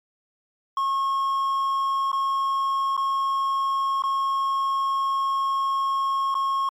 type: tone with dropouts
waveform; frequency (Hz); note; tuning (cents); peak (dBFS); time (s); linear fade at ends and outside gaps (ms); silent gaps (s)
triangle; 1087; C#6; -34; -19; 0.77-6.69; 2; 2.117-2.129 / 2.967-2.976 / 4.022-4.037 / 6.343-6.351
effects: MP3 64 kbps